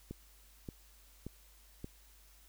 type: click train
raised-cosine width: 3 ms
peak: -29 dBFS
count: 4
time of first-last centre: 0.11-1.844 s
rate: 1.73 Hz
effects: added 50 Hz sine -61 dBFS peak until 2.48 s + white hiss -64 dBFS RMS until 2.48 s